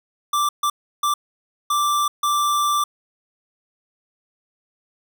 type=tone bursts at uneven times; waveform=square; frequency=1174.7 Hz; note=D6; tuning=in tune; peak=-18 dBFS; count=5; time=0.33-0.49 / 0.63-0.7 / 1.03-1.14 / 1.7-2.08 / 2.23-2.84 s; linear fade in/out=5 ms; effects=none